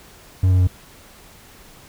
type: tone with pitch steps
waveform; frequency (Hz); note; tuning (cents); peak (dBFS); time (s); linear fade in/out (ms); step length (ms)
triangle; 93.1 / 92.08 / 91.08; F#2 / F#2 / F#2; +11 / -8 / -27; -10; 0.43-0.673; 5; 81
effects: pink hiss -46 dBFS RMS until 1.88 s